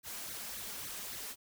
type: noise with flanger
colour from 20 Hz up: white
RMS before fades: -43 dBFS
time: 0.03-1.36 s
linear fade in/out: 50 ms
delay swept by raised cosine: 0.48 to 4.98 ms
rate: 3.6 Hz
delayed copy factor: +0.8
effects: none